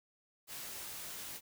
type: noise with comb filter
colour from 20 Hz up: white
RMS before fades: -45 dBFS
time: 0.47-1.41 s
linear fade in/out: 50 ms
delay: 19 ms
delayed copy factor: -0.6
effects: none